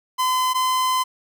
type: tone pair in turn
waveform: 45% pulse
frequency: 1021 / 1025 Hz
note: C6 / C6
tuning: -43 / -36 cents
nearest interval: unison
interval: 7 cents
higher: second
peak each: -18 dBFS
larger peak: neither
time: 0.18-0.54 / 0.54-1.04 s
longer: second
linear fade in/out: 20 ms
effects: none